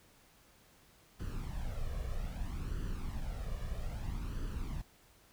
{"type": "noise with flanger", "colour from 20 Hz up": "brown", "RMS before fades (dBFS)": -38, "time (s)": [1.19, 4.82], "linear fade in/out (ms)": 10, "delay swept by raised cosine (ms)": [0.65, 1.75], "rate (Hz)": 0.62, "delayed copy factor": 0.7, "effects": ["pink hiss -64 dBFS RMS until 5.32 s"]}